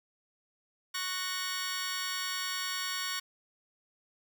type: chord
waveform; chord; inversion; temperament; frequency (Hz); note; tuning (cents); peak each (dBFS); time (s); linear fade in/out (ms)
15% pulse; F# major; second; just; 1110 / 1480 / 1850; C#6 / F#6 / A#6; +2 / 0 / -14; -31 / -32 / -32; 0.94-3.2; 10
effects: none